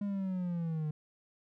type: linear sweep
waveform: triangle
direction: down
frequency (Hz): 205.3 to 150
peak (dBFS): -30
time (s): 0.01-0.91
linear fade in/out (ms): 5
effects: none

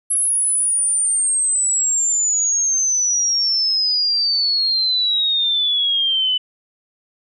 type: exponential sweep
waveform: sine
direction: down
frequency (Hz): 10910 to 2984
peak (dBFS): -15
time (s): 0.1-6.38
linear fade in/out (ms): 10
effects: none

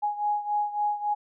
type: beating tone pair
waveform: sine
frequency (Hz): 830.6 / 834.2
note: G#5 / G#5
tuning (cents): 0 / +7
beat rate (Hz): 3.6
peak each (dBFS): -26 / -30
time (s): 0.02-1.15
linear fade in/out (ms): 20
effects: none

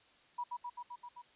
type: tone with echo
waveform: sine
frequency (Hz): 970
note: B5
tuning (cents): -31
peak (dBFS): -35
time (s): 0.38-0.44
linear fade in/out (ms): 10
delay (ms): 130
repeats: 6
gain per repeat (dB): -2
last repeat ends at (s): 1.22
effects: white hiss -65 dBFS RMS until 1.35 s + resampled to 8000 Hz

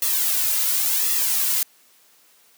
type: noise with flanger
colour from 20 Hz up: blue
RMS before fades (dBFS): -21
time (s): 0.02-1.63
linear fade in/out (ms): 2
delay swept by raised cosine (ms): 1.3 to 2.7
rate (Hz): 0.92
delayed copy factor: -0.9
effects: white hiss -56 dBFS RMS until 2.57 s + high-pass 200 Hz 12 dB/octave

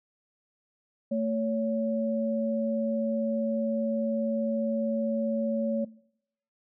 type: tone pair together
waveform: sine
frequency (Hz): 223.9 / 561.9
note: A3 / C#5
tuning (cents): +30 / +23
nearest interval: octave + major third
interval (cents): 1593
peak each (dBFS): -27 / -29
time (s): 1.11-5.85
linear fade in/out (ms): 10
effects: noise-tail reverb RT60 0.7 s tail -21 dB re dry

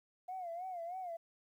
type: tone with vibrato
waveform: sine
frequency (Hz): 711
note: F5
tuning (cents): +31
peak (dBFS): -39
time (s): 0.28-1.17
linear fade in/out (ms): 10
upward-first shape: sine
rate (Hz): 3.2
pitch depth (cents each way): 110
effects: tanh soft clip ceiling -35 dBFS + 12-bit

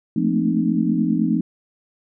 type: tone cluster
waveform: sine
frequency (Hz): 171.7 / 216.2 / 225.6 / 259.5 / 305.8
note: F3 / A3 / A3 / C4 / D#4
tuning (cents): -29 / -30 / +44 / -14 / -30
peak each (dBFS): -23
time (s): 0.16-1.41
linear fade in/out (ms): 5
effects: none

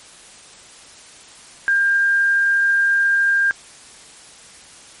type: tone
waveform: sine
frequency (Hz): 1600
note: G6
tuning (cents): +35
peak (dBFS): -13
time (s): 1.68-3.51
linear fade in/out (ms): 0
effects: white hiss -43 dBFS RMS until 5 s + MP3 48 kbps

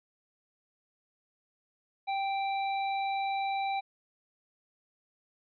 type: tone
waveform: square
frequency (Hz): 784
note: G5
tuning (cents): 0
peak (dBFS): -30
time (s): 2.07-3.81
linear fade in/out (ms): 20
effects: resampled to 11025 Hz

